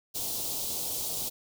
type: band-stop noise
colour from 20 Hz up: white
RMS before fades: -33 dBFS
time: 0.14-1.3 s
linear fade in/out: 20 ms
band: 860 to 3400 Hz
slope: 24 dB/octave
effects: none